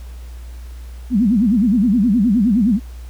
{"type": "tone with vibrato", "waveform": "sine", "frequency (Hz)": 220, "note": "A3", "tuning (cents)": 0, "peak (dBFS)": -11, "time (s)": [1.1, 2.8], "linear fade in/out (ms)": 50, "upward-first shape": "sine", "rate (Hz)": 9.6, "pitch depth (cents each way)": 260, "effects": ["added 60 Hz sine -30 dBFS peak until 3.09 s", "pink hiss -48 dBFS RMS until 3.09 s"]}